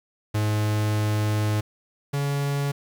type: tone pair in turn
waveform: 45% pulse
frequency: 106 / 141.49 Hz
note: G#2 / C#3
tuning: +36 / +36 cents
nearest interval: perfect fourth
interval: 500 cents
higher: second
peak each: -21 / -23 dBFS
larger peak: first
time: 0.34-1.61 / 2.13-2.72 s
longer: first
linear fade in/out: 10 ms
effects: 9-bit